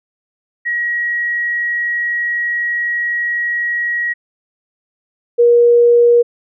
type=tone pair in turn; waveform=sine; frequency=1904 / 476 Hz; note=A#6 / A#4; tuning=+36 / +36 cents; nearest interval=2 octaves; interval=2400 cents; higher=first; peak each=-15 / -6 dBFS; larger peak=second; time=0.65-4.14 / 5.38-6.23 s; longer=first; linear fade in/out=20 ms; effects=none